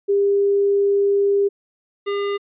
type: tone pair in turn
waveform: sine / square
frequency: 400.7 / 403.3 Hz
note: G4 / G4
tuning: +38 / +49 cents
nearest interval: unison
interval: 11 cents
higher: second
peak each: -14 / -21 dBFS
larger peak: first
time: 0.08-1.49 / 2.06-2.38 s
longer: first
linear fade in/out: 20 ms
effects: resampled to 8000 Hz